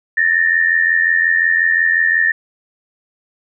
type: tone pair together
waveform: sine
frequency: 1764 / 1849.6 Hz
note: A6 / A#6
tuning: +4 / -14 cents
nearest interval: minor second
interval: 82 cents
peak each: -14 dBFS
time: 0.17-2.32 s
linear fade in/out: 5 ms
effects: none